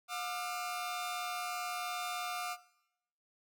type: tone cluster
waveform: sawtooth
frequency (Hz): 718 / 1197 / 1353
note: F5 / D6 / E6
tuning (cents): +48 / +33 / +45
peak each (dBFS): -37 / -37 / -40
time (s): 0.08-2.57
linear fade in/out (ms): 50
effects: noise-tail reverb RT60 0.8 s tail -18 dB re dry